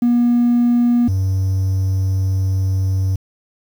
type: tone pair in turn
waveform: triangle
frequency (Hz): 240 / 95.24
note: B3 / G2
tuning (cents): -49 / -49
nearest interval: octave + major third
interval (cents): 1600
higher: first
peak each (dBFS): -8 / -12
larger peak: first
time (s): 0.02-1.08 / 1.08-3.16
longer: second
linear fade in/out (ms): 5
effects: tanh soft clip ceiling -7 dBFS + 7-bit